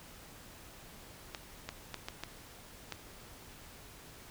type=clicks; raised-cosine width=0.2 ms; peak=-21 dBFS; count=6; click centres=1.348 / 1.69 / 1.943 / 2.085 / 2.236 / 2.923 s; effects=pink hiss -53 dBFS RMS until 4.3 s